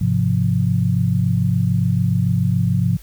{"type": "chord", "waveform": "sine", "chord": "F minor", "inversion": "first", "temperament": "equal", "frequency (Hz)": [103.83, 130.81, 174.61], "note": ["Ab2", "C3", "F3"], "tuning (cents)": [0, 0, 0], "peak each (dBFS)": -19, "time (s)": [0.01, 2.97], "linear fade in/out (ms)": 5, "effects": ["added 50 Hz sine -39 dBFS peak until 3.02 s", "white hiss -49 dBFS RMS until 3.02 s"]}